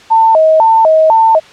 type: tone with vibrato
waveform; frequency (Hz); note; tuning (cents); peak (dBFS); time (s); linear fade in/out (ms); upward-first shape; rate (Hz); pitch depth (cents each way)
sine; 753; F#5; +30; -4; 0.1-1.4; 20; square; 2; 300
effects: white hiss -37 dBFS RMS until 1.52 s + low-pass 4000 Hz 12 dB/octave

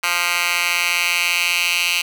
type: tone with high-pass filter sweep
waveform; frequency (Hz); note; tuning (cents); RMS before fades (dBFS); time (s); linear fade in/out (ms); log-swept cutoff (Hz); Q
10% pulse; 174.61; F3; 0; -19; 0.03-2.02; 10; 1700 to 2700; 2.5
effects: none

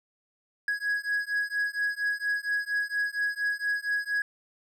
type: beating tone pair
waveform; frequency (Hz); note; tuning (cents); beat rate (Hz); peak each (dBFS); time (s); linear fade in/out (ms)
triangle; 1661.2 / 1665.5; G#6 / G#6; 0 / +4; 4.3; -28; 0.68-4.22; 2
effects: none

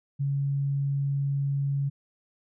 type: tone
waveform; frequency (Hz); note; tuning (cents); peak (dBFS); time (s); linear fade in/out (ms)
sine; 139.7; C#3; +14; -24; 0.19-1.9; 20
effects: none

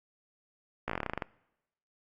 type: slowing click train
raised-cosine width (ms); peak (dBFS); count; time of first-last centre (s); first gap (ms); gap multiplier
0.5; -17; 13; 0.88-1.222; 16; 1.1
effects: noise-tail reverb RT60 0.9 s tail -23 dB re dry + Opus 48 kbps

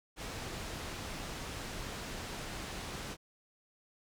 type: low-pass noise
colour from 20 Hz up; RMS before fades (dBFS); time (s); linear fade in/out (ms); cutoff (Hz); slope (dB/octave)
pink; -42; 0.16-3.17; 50; 7800; 12
effects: none

